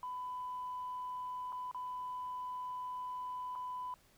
sine tone with dropouts, 1000 Hz, B5, 21 cents sharp, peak -38 dBFS, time 0.03-3.94 s, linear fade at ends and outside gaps 1 ms, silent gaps 1.522-1.527 / 1.713-1.746 / 3.553-3.558 s, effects tanh soft clip ceiling -34 dBFS + pink hiss -67 dBFS RMS until 4.17 s

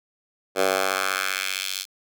10% pulse tone with high-pass filter sweep, 95.3 Hz, G2, 48 cents flat, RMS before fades -25 dBFS, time 0.55-1.86 s, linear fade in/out 50 ms, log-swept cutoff 500 to 4200 Hz, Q 1.4, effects none

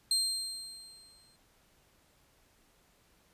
30% pulse tone with exponential decay, 4180 Hz, C8, 2 cents flat, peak -22 dBFS, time 0.11-1.36 s, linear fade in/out 2 ms, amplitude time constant 270 ms, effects pink hiss -67 dBFS RMS until 3.33 s + resampled to 32000 Hz

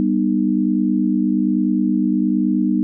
sine chord, G augmented, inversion none, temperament just, 196 / 245 / 306.2 Hz, G3 / B3 / D#4, 0 / -14 / -28 cents, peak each -19 dBFS, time 0-2.83 s, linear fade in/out 0 ms, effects none

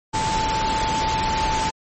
sine tone in noise, 880 Hz, A5, in tune, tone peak -21 dBFS, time 0.13-1.71 s, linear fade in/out 20 ms, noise pink, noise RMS -25 dBFS, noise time 0.13-1.71 s, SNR +1 dB, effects MP3 32 kbps

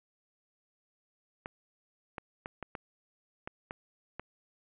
clicks, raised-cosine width 0.5 ms, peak -23 dBFS, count 8, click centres 1.459 / 2.182 / 2.459 / 2.627 / 2.752 / 3.475 / 3.709 / 4.196 s, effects resampled to 8000 Hz + 9-bit

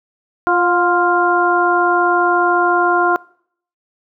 harmonic tone with a mistuned harmonic, 349.2 Hz, F4, in tune, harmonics 1 / 2 / 3 / 4, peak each -17 / -17 / -17 / -17 dBFS, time 0.47-3.16 s, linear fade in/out 0 ms, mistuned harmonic 2, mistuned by +33 cents, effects noise-tail reverb RT60 0.6 s tail -23 dB re dry

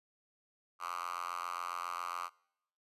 5% pulse tone with high-pass filter, 87.31 Hz, F2, in tune, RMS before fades -40 dBFS, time 0.79-2.3 s, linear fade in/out 50 ms, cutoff 1200 Hz, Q 6.7, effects noise-tail reverb RT60 0.8 s tail -24 dB re dry + resampled to 32000 Hz

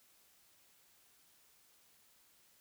silence, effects white hiss -68 dBFS RMS until 2.6 s

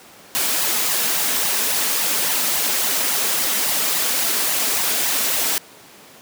white noise with flanger, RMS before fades -20 dBFS, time 0.35-5.58 s, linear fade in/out 0 ms, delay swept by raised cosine 1 to 4.7 ms, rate 3.6 Hz, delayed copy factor +0.55, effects pink hiss -44 dBFS RMS until 6.21 s + high-pass 200 Hz 12 dB/octave

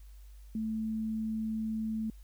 sine tone, 220 Hz, A3, in tune, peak -31 dBFS, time 0.55-2.1 s, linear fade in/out 2 ms, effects added 50 Hz sine -48 dBFS peak until 2.23 s + white hiss -67 dBFS RMS until 2.23 s

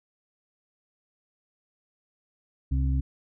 harmonic tone, 66.7 Hz, C2, 34 cents sharp, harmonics 1 / 2 / 4, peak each -23 / -29 / -35 dBFS, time 2.71-3.01 s, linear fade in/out 10 ms, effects none

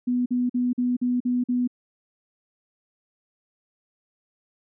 sine tone bursts, 246.9 Hz, B3, in tune, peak -20 dBFS, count 7, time 0.07-1.676 s, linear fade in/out 10 ms, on 190 ms, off 46 ms, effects none

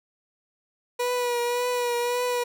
30% pulse tone with vibrato, 486.5 Hz, B4, 26 cents flat, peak -21 dBFS, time 0.99-2.44 s, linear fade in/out 10 ms, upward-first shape triangle, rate 1.8 Hz, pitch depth 35 cents each way, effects none

